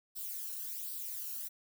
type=noise with flanger; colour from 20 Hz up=violet; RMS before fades=-41 dBFS; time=0.15-1.49 s; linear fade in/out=20 ms; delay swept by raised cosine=0.22 to 0.73 ms; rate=1.3 Hz; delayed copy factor=+0.6; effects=none